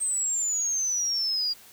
sine exponential sweep, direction down, 8372 to 4767 Hz, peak -24 dBFS, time 0-1.54 s, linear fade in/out 20 ms, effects white hiss -51 dBFS RMS until 1.72 s

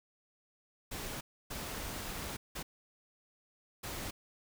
pink noise bursts at uneven times, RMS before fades -41 dBFS, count 4, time 0.91-1.21 / 1.5-2.37 / 2.55-2.63 / 3.83-4.11 s, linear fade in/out 10 ms, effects none

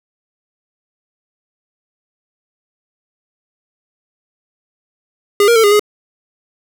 square tone with pitch steps, 407.6 / 469.8 / 448.2 / 408.6 / 417.6 Hz, G#4 / A#4 / A4 / G#4 / G#4, -32 / +13 / +32 / -28 / +10 cents, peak -8 dBFS, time 5.4-5.795 s, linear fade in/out 2 ms, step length 79 ms, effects none

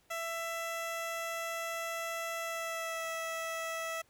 15% pulse tone with pitch glide, 665 to 654.7 Hz, E5 to E5, +15 to -12 cents, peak -29 dBFS, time 0.1-4.02 s, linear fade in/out 10 ms, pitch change -27 cents, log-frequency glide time 2.4-3.07 s, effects pink hiss -69 dBFS RMS until 4.09 s

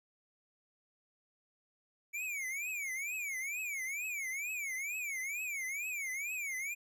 square tone with vibrato, 2281 Hz, C#7, 49 cents sharp, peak -37 dBFS, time 2.13-6.75 s, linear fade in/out 20 ms, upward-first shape triangle, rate 2.2 Hz, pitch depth 230 cents each way, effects none

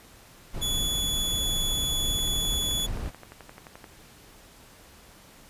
brown noise, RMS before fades -32 dBFS, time 0.53-3.11 s, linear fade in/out 20 ms
sawtooth tone, 3420 Hz, A7, 50 cents flat, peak -23 dBFS, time 0.61-2.87 s, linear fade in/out 20 ms
click train, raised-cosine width 0.5 ms, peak -28 dBFS, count 20, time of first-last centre 2.19-3.842 s, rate 11.5 Hz
effects pink hiss -52 dBFS RMS until 5.49 s + resampled to 32000 Hz

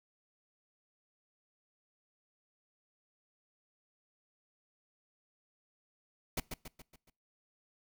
pink noise with echo, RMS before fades -34 dBFS, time 6.37-6.4 s, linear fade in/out 5 ms, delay 140 ms, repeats 5, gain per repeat -6 dB, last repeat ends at 7.1 s, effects noise-tail reverb RT60 0.4 s tail -24 dB re dry

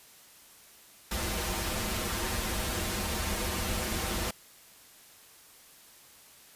pink noise with comb filter, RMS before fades -32 dBFS, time 1.11-4.31 s, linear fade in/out 5 ms, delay 7.1 ms, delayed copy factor -0.85, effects white hiss -55 dBFS RMS until 6.55 s + resampled to 32000 Hz

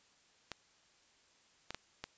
clicks, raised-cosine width 0.2 ms, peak -23 dBFS, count 4, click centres 0.517 / 1.706 / 1.746 / 2.04 s, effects white hiss -68 dBFS RMS until 2.17 s + resampled to 16000 Hz

